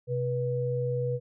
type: tone pair together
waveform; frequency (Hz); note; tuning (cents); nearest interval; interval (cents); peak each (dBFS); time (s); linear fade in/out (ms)
sine; 129.03 / 486.8; C3 / B4; -24 / -25; octave + major seventh; 2299; -29 / -29; 0.07-1.2; 50
effects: none